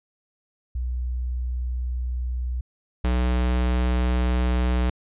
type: tone pair in turn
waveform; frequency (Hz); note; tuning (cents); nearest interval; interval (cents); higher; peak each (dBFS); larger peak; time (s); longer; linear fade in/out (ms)
sine / square; 61.74 / 61.74; B1 / B1; 0 / 0; unison; 0; neither; -24 / -20; second; 0.75-2.61 / 3.04-4.9; neither; 5
effects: resampled to 8000 Hz